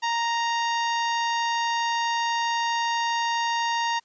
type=harmonic tone with a mistuned harmonic; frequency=932.3 Hz; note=A#5; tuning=in tune; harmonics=1 / 2 / 3 / 4 / 5 / 6 / 7; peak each=-24 / -30 / -34 / -36 / -38 / -40 / -41 dBFS; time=0.02-4 s; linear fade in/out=20 ms; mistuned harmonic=4; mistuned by=-19 cents; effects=white hiss -65 dBFS RMS until 4.04 s + resampled to 16000 Hz